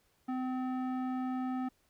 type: tone with low-pass filter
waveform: square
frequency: 256.4 Hz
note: C4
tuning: 35 cents flat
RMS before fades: -35 dBFS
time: 0.28-1.69 s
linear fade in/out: 10 ms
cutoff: 1200 Hz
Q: 1.1
effects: pink hiss -72 dBFS RMS until 1.89 s